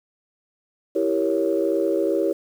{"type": "chord", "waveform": "sine", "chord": "E diminished seventh", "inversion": "none", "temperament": "equal", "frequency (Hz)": [329.6, 392, 466.2, 554.4], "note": ["E4", "G4", "Bb4", "Db5"], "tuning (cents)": [0, 0, 0, 0], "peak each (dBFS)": [-23, -23, -26, -24], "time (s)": [0.95, 2.33], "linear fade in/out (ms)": 10, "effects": ["tanh soft clip ceiling -9 dBFS", "8-bit"]}